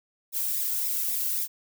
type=noise with flanger; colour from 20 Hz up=violet; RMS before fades=-28 dBFS; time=0.32-1.48 s; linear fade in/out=50 ms; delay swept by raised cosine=0.66 to 1.76 ms; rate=3.7 Hz; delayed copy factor=-0.8; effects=none